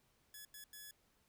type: tone bursts at uneven times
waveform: 5% pulse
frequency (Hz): 1700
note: G#6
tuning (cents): +40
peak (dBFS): -40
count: 3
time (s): 0.34-0.45 / 0.54-0.64 / 0.73-0.91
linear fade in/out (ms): 2
effects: pink hiss -75 dBFS RMS until 1.28 s